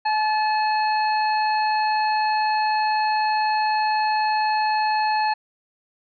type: harmonic tone with a mistuned harmonic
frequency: 858 Hz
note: A5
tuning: 44 cents flat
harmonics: 1 / 2 / 3 / 5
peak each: -19 / -29 / -32 / -32 dBFS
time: 0.05-5.34 s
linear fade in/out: 10 ms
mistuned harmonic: 2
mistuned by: +18 cents
effects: none